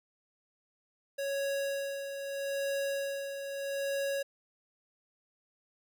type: tone with tremolo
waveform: square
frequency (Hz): 554.4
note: C#5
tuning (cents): 0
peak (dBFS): -31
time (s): 1.18-4.23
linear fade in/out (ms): 10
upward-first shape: sine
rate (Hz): 0.79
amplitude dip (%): 55
effects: none